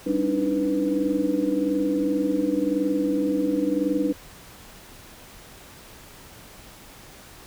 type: tone cluster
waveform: sine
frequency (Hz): 196.7 / 279.4 / 300.4 / 322.2 / 493.3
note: G3 / C#4 / D4 / E4 / B4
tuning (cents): +6 / +14 / +39 / -39 / -2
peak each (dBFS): -31 / -28 / -23 / -31 / -28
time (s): 0.06-4.13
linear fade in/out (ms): 10
effects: pink hiss -46 dBFS RMS until 7.46 s